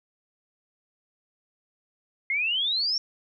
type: exponential sweep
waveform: sine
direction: up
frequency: 2093 to 5588 Hz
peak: -23 dBFS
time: 2.3-2.98 s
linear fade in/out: 2 ms
effects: none